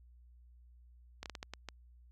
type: slowing click train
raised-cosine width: 0.2 ms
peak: -25 dBFS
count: 7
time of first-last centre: 1.23-1.687 s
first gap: 28 ms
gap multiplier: 1.4
effects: added 60 Hz sine -57 dBFS peak until 2.11 s